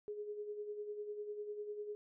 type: tone with tremolo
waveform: sine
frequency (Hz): 417.4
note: G#4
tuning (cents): +9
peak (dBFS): -39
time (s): 0.08-1.95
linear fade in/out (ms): 0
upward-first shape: sine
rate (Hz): 10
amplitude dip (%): 55
effects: none